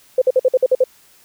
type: tone bursts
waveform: sine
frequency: 513 Hz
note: C5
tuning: 34 cents flat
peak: -9 dBFS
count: 8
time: 0.18-0.84 s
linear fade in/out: 5 ms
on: 37 ms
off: 52 ms
effects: white hiss -51 dBFS RMS until 1.24 s